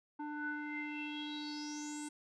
square tone with low-pass filter sweep, 297.6 Hz, D4, 23 cents sharp, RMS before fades -42 dBFS, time 0.19-2.09 s, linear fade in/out 10 ms, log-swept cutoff 1100 to 8600 Hz, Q 9, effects none

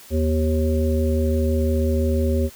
harmonic tone with a mistuned harmonic, 77.78 Hz, D#2, in tune, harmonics 1 / 3 / 5 / 7, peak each -19 / -24 / -26 / -27 dBFS, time 0.1-2.5 s, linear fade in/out 50 ms, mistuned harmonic 3, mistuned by +43 cents, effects white hiss -45 dBFS RMS until 2.55 s

